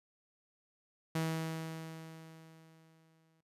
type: tone with exponential decay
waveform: sawtooth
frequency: 161.3 Hz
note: E3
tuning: 37 cents flat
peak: -27 dBFS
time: 1.15-3.41 s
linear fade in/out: 5 ms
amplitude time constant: 490 ms
effects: noise-tail reverb RT60 0.1 s tail -18 dB re dry + resampled to 32000 Hz